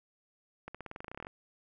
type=accelerating click train; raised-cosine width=0.5 ms; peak=-27 dBFS; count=16; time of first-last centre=0.68-1.269 s; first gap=66 ms; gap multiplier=0.92; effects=none